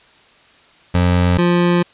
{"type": "tone pair in turn", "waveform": "25% pulse", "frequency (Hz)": [88.9, 174.95], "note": ["F2", "F3"], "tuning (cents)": [31, 3], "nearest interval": "octave", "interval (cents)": 1172, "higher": "second", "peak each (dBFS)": -8, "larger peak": "neither", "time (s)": [[0.94, 1.38], [1.38, 1.83]], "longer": "second", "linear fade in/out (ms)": 10, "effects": ["white hiss -49 dBFS RMS until 1.93 s", "resampled to 8000 Hz"]}